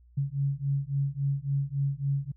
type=beating tone pair; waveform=sine; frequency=137.6 / 141.2 Hz; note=C#3 / C#3; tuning=-12 / +32 cents; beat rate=3.6 Hz; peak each=-29 dBFS; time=0.17-2.32 s; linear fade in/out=10 ms; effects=added 60 Hz sine -54 dBFS peak until 2.36 s